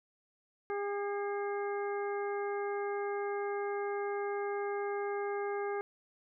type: harmonic tone with a mistuned harmonic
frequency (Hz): 405.4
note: G#4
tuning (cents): -42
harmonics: 1 / 2 / 3 / 4 / 5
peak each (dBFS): -34 / -40 / -44 / -46 / -48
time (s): 0.7-5.81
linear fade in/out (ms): 0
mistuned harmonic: 5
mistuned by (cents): +71
effects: none